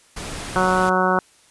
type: noise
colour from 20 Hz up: pink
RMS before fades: -31 dBFS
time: 0.16-0.9 s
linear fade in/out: 10 ms
type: harmonic tone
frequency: 185 Hz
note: F#3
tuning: in tune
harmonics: 1 / 2 / 3 / 4 / 5 / 6 / 7 / 8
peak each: -24 / -24 / -24 / -24 / -24 / -24 / -24 / -24 dBFS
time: 0.56-1.19 s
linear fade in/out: 0 ms
effects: white hiss -54 dBFS RMS until 1.5 s + resampled to 24000 Hz